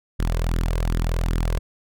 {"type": "tone with flanger", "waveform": "sawtooth", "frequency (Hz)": 41.54, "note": "E1", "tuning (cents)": 14, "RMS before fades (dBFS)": -22, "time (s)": [0.19, 1.59], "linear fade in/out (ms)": 10, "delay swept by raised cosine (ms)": [0.57, 1.97], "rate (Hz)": 2.6, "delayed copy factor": 0.6, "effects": []}